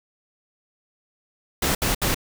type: noise bursts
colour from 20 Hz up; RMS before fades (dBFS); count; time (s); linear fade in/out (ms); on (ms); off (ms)
pink; -22; 3; 1.62-2.146; 5; 130; 68
effects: none